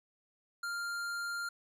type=tone with hard clipping; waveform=sine; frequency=1396.9 Hz; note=F6; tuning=in tune; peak=-37 dBFS; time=0.63-1.49 s; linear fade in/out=5 ms; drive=14 dB; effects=none